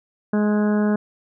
harmonic tone with a mistuned harmonic, 209.7 Hz, G#3, 17 cents sharp, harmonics 1 / 2 / 3 / 4 / 5 / 6 / 7 / 8, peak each -17 / -25 / -29 / -35 / -36 / -39 / -35 / -38 dBFS, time 0.33-0.96 s, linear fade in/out 5 ms, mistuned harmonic 8, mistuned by -24 cents, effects none

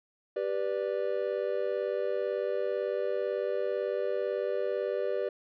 triangle chord, G major, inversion none, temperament just, 392 / 490 / 588 Hz, G4 / B4 / D5, 0 / -14 / +2 cents, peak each -31 dBFS, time 0.36-5.29 s, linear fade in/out 5 ms, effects resampled to 11025 Hz

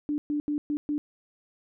sine tone bursts at uneven times, 295 Hz, D4, 8 cents sharp, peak -25 dBFS, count 5, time 0.09-0.18 / 0.3-0.4 / 0.48-0.58 / 0.7-0.77 / 0.89-0.98 s, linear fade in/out 0 ms, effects none

